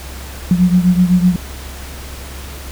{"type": "beating tone pair", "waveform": "sine", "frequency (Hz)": [178.2, 186.1], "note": ["F3", "F#3"], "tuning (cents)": [35, 10], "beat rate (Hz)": 7.9, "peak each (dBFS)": [-10, -14], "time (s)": [0.51, 1.36], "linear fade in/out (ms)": 2, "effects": ["added 67 Hz sine -29 dBFS peak until 2.71 s", "pink hiss -33 dBFS RMS until 2.71 s"]}